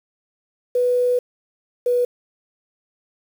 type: tone pair in turn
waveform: sine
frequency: 493.9 / 489.6 Hz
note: B4 / B4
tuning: 0 / -15 cents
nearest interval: unison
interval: 15 cents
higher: first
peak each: -15 dBFS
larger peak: neither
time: 0.75-1.19 / 1.86-2.05 s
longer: first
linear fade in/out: 5 ms
effects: 7-bit